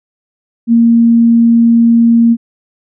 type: tone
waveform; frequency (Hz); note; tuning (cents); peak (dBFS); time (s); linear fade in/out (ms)
sine; 232.2; A#3; -7; -4; 0.67-2.37; 50
effects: none